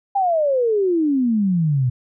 sine exponential sweep, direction down, 813 to 120.7 Hz, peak -15 dBFS, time 0.15-1.9 s, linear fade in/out 10 ms, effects none

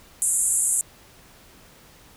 pink band-pass noise, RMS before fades -22 dBFS, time 0.22-0.81 s, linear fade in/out 0 ms, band 7200 to 11000 Hz, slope 96 dB/octave, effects pink hiss -51 dBFS RMS until 2.16 s

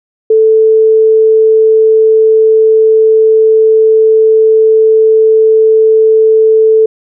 sine tone, 440 Hz, A4, in tune, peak -3 dBFS, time 0.3-6.86 s, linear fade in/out 5 ms, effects none

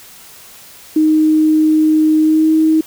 sine tone with pitch glide, 311.1 to 316 Hz, D#4 to D#4, 0 to +27 cents, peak -8 dBFS, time 0.96-2.81 s, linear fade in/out 5 ms, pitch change +27 cents, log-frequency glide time 2.2-2.49 s, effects white hiss -39 dBFS RMS until 2.86 s

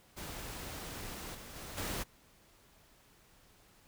pink noise with level steps, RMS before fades -44 / -49 / -46 / -38 dBFS, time 0.16-2.04 s, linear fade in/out 20 ms, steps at 1.34 / 1.55 / 1.77 s, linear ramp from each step 10 ms, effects pink hiss -64 dBFS RMS until 3.87 s

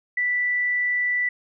sine tone, 1972 Hz, B6, 3 cents flat, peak -20 dBFS, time 0.17-1.29 s, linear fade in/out 5 ms, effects none

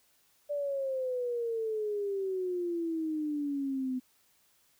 sine exponential sweep, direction down, 587 to 252.4 Hz, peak -30 dBFS, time 0.49-4 s, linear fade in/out 20 ms, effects white hiss -68 dBFS RMS until 4.79 s

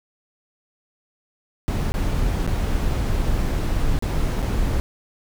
brown noise with dropouts, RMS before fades -21 dBFS, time 1.68-4.8 s, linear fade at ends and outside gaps 0 ms, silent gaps 1.92-1.941 / 2.465-2.476 / 3.989-4.024 / 4.421-4.427 s, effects none

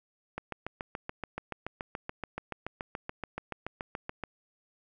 click train, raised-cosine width 0.5 ms, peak -20 dBFS, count 28, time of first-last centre 0.38-4.237 s, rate 7 Hz, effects none

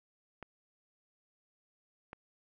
clicks, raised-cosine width 0.5 ms, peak -29 dBFS, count 2, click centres 0.427 / 2.131 s, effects none

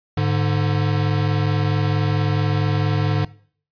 square tone pair together, 102.91 / 147.4 Hz, G#2 / D3, -15 / +7 cents, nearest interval tritone, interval 622 cents, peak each -21 dBFS, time 0.17-3.25 s, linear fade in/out 5 ms, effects noise-tail reverb RT60 0.5 s tail -20 dB re dry + resampled to 11025 Hz

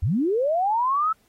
sine linear sweep, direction up, 66.3 to 1326 Hz, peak -19 dBFS, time 0.02-1.13 s, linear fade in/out 10 ms, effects pink hiss -64 dBFS RMS until 1.28 s + AAC 48 kbps

